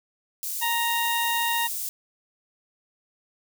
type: high-pass noise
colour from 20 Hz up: white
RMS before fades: -31 dBFS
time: 0.43-1.89 s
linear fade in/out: 0 ms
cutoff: 6700 Hz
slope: 12 dB/octave
type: harmonic tone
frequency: 932.3 Hz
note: A#5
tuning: in tune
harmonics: 1 / 2 / 3 / 4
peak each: -26 / -29 / -31 / -32 dBFS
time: 0.61-1.68 s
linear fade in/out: 20 ms
effects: none